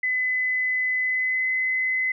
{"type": "tone with pitch glide", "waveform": "sine", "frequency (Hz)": [2015, 2034], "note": ["B6", "C7"], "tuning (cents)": [34, -50], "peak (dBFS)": -21, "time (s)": [0.03, 2.12], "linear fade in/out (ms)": 5, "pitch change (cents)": 16, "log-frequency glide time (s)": [1.01, 1.49], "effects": []}